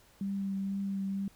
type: tone with vibrato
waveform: sine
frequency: 196 Hz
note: G3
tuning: in tune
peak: -31 dBFS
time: 0.21-1.28 s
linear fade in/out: 2 ms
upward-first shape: triangle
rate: 2.1 Hz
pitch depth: 17 cents each way
effects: pink hiss -62 dBFS RMS until 1.35 s